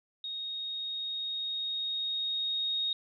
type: tone with level ramp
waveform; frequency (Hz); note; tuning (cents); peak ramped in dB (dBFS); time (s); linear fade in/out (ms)
sine; 3735; A#7; +3; -35 to -28; 0.24-2.93; 2
effects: none

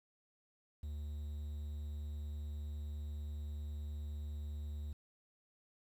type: tone with quantisation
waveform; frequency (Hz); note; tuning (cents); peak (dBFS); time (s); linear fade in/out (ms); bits
triangle; 74.2; D2; +18; -38; 0.83-4.93; 5; 11
effects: none

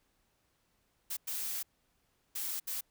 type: noise bursts at uneven times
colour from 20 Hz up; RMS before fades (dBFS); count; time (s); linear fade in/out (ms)
blue; -37; 4; 1.1-1.17 / 1.27-1.63 / 2.35-2.6 / 2.67-2.81; 10
effects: pink hiss -75 dBFS RMS until 2.9 s

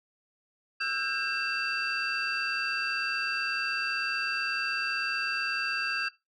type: tone cluster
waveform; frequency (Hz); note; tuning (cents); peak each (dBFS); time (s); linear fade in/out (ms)
sine; 1320 / 1469 / 1605 / 2684 / 4657; E6 / F#6 / G6 / E7 / D8; +2 / -13 / +40 / +31 / -15; -36 / -38 / -32 / -32 / -34; 0.8-6.09; 10
effects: noise-tail reverb RT60 0.2 s tail -18 dB re dry + tanh soft clip ceiling -21 dBFS

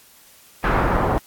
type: noise with low-pass filter sweep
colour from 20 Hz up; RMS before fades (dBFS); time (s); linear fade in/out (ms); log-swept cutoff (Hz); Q
pink; -19; 0.64-1.18; 0; 1500 to 880; 1.7
effects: white hiss -50 dBFS RMS until 1.26 s + AAC 64 kbps

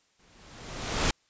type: noise with exponential growth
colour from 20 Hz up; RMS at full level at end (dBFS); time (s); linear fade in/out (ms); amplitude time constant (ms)
pink; -23; 0.19-1.11; 5; 200
effects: white hiss -68 dBFS RMS until 1.29 s + resampled to 16000 Hz

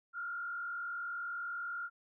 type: tone with frequency modulation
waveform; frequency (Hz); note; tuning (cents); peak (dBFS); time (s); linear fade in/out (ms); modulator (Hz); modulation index
sine; 1400; F6; +4; -37; 0.13-1.9; 50; 40; 1.1
effects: none

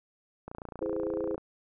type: click train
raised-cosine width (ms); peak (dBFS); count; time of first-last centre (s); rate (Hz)
1; -26; 27; 0.48-1.38; 28.9
type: chord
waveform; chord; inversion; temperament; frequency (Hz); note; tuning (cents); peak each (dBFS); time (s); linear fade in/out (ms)
sine; E augmented; none; just; 329.6 / 412 / 515; E4 / G#4 / B#4; 0 / -14 / -28; -34; 0.81-1.36; 10
effects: none

